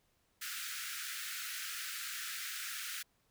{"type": "high-pass noise", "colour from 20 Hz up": "pink", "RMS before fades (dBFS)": -42, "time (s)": [0.41, 3.03], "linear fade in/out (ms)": 10, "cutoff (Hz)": 1300, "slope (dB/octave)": 96, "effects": ["pink hiss -75 dBFS RMS until 3.3 s"]}